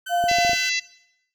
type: tone with vibrato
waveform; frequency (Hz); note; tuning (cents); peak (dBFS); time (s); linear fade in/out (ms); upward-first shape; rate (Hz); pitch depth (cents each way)
30% pulse; 1524; G6; -49; -28; 0.06-0.7; 10; triangle; 17; 13
type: tone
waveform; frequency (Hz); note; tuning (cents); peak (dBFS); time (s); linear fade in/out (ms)
sine; 698.5; F5; 0; -18; 0.09-0.56; 50
type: clicks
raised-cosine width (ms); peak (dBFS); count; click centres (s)
2; -20; 6; 0.24 / 0.314 / 0.386 / 0.449 / 0.495 / 0.533
type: harmonic tone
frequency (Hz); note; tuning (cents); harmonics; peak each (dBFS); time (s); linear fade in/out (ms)
671; E5; +31; 3 / 4 / 5 / 6 / 7 / 8 / 9 / 10; -26 / -27 / -37 / -29 / -30 / -36 / -32 / -38; 0.28-0.8; 10
effects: noise-tail reverb RT60 0.8 s tail -19 dB re dry